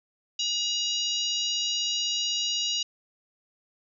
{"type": "harmonic tone with a mistuned harmonic", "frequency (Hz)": 956, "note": "A#5", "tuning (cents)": 43, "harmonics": [3, 4, 5, 6, 7], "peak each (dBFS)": [-29, -31, -33, -35, -36], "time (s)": [0.39, 2.83], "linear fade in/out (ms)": 5, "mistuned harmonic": 6, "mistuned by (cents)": -21, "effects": []}